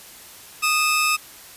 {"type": "tone pair together", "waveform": "sawtooth", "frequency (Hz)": [1235.5, 2618], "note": ["D#6", "E7"], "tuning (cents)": [-13, -13], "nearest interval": "octave + minor second", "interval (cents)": 1300, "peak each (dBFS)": -17, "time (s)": [0.62, 1.17], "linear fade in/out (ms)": 20, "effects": ["white hiss -43 dBFS RMS until 1.56 s", "resampled to 32000 Hz"]}